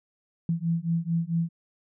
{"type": "beating tone pair", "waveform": "sine", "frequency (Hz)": [164.9, 169.4], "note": ["E3", "E3"], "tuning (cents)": [1, 48], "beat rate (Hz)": 4.5, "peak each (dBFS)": -27, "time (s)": [0.49, 1.49], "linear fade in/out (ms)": 2, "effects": []}